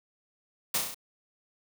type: noise with echo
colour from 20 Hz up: white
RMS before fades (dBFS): -27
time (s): 0.74-0.78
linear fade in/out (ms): 5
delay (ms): 33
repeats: 5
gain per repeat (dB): -3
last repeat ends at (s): 0.945
effects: none